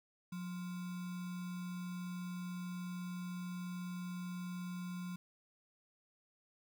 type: tone with sample-and-hold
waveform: sine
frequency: 179.4 Hz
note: F3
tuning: 47 cents sharp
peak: -40 dBFS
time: 0.32-5.16 s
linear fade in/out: 5 ms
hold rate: 1225 Hz
effects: none

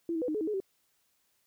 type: tone with pitch steps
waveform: sine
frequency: 336.1 / 322.5 / 496.2 / 307.6 / 426.6 / 319.6 / 423.6 / 384.9 Hz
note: E4 / E4 / B4 / D#4 / G#4 / D#4 / G#4 / G4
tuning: +34 / -38 / +8 / -20 / +46 / +47 / +34 / -32 cents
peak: -29 dBFS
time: 0.09-0.602 s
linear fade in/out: 2 ms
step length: 64 ms
effects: white hiss -73 dBFS RMS until 1.46 s

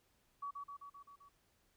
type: tone with echo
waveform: sine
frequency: 1134 Hz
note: C#6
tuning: 39 cents sharp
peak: -40 dBFS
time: 0.42-0.51 s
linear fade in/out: 10 ms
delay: 130 ms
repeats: 6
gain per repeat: -3 dB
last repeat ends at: 1.29 s
effects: pink hiss -75 dBFS RMS until 1.76 s

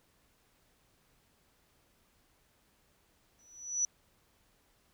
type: tone with exponential growth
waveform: sine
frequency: 5920 Hz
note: F#8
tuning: in tune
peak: -25 dBFS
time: 3.39-3.85 s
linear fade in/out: 1 ms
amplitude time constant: 100 ms
effects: pink hiss -70 dBFS RMS until 4.93 s

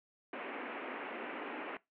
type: band-pass noise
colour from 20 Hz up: pink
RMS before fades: -43 dBFS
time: 0.33-1.77 s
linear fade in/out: 2 ms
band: 240 to 2700 Hz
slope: 48 dB/octave
effects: noise-tail reverb RT60 0.2 s tail -21 dB re dry

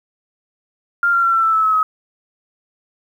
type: tone with pitch steps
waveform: sine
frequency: 1396.9 / 1378.5 / 1360.3 / 1342.3 / 1324.6 / 1307.1 / 1289.9 / 1272.8 Hz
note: F6 / F6 / F6 / E6 / E6 / E6 / E6 / D#6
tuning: 0 / -23 / -46 / +31 / +8 / -15 / -38 / +39 cents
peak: -12 dBFS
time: 1.03-1.83 s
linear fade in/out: 2 ms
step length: 100 ms
effects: 8-bit

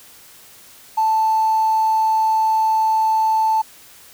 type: tone with hard clipping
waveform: triangle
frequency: 880 Hz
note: A5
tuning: in tune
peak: -14 dBFS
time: 0.97-3.62 s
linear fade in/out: 10 ms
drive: 3 dB
effects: white hiss -45 dBFS RMS until 4.13 s

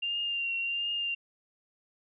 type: tone with vibrato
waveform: sine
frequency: 2784 Hz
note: F7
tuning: 6 cents flat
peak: -29 dBFS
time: 0.02-1.15 s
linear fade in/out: 10 ms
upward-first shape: triangle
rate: 1.4 Hz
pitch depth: 33 cents each way
effects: none

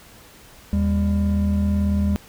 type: tone pair together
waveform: triangle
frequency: 79.57 / 200.5 Hz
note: D#2 / G3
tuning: +39 / +39 cents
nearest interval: octave + major third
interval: 1600 cents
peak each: -18 dBFS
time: 0.73-2.16 s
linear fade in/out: 0 ms
effects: pink hiss -47 dBFS RMS until 2.28 s

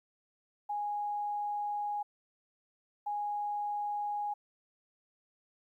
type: tone bursts at uneven times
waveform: sine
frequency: 827 Hz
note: G#5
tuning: 8 cents flat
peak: -32 dBFS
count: 2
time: 0.69-2.03 / 3.06-4.34 s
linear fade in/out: 10 ms
effects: 12-bit

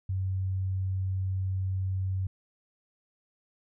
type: tone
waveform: sine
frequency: 94.6 Hz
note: F#2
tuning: 39 cents sharp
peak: -27 dBFS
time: 0.09-2.27 s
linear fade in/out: 5 ms
effects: none

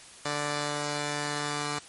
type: tone pair together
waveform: 5% pulse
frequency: 146.85 / 587 Hz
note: D3 / D5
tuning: 0 / -1 cents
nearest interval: 2 octaves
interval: 2399 cents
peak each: -19 / -24 dBFS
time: 0.25-1.79 s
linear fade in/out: 5 ms
effects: white hiss -49 dBFS RMS until 1.88 s + MP3 48 kbps

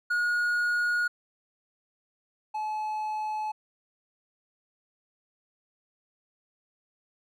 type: tone pair in turn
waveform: triangle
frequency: 1443 / 858 Hz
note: F#6 / A5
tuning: -44 / -44 cents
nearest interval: major sixth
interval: 900 cents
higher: first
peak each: -22 / -27 dBFS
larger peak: first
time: 0.1-1.08 / 2.54-3.52 s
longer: neither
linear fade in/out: 10 ms
effects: none

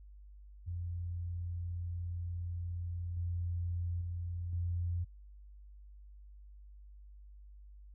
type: tone with level steps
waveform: sine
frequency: 87 Hz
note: F2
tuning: 6 cents flat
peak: -36 / -33 / -36 / -32 dBFS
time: 0.66-5.05 s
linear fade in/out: 20 ms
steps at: 3.17 / 4.01 / 4.53 s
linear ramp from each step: 2 ms
effects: added 50 Hz sine -51 dBFS peak until 7.94 s

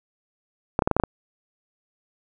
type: clicks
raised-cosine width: 1 ms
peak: -5 dBFS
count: 7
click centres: 0.791 / 0.822 / 0.875 / 0.913 / 0.966 / 0.999 / 1.037 s
effects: none

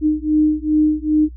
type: beating tone pair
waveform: sine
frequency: 304.6 / 307.1 Hz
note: D#4 / D#4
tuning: -37 / -23 cents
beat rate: 2.5 Hz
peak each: -16 dBFS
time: 0.01-1.29 s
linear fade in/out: 50 ms
effects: noise-tail reverb RT60 0.1 s tail -23 dB re dry + added 60 Hz sine -32 dBFS peak until 1.36 s

